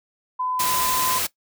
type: tone with pitch glide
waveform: sine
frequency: 1010 to 1021.1 Hz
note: B5 to C6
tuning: +39 to -43 cents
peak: -23 dBFS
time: 0.39-1.19 s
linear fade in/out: 10 ms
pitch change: +18 cents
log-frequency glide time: 0.62-1.05 s
type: noise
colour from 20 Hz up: white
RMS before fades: -24 dBFS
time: 0.59-1.27 s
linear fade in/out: 10 ms
effects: noise-tail reverb RT60 0.1 s tail -18 dB re dry